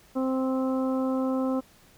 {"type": "harmonic tone", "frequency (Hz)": 261.6, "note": "C4", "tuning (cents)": 0, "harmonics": [1, 2, 3, 4, 5], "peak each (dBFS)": [-25, -30, -39, -39, -40], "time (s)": [0.15, 1.61], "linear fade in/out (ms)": 20, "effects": ["pink hiss -57 dBFS RMS until 1.97 s"]}